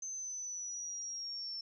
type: exponential sweep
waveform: sine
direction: down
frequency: 6240 to 5390 Hz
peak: -39 dBFS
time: 0.02-1.61 s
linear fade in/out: 5 ms
effects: none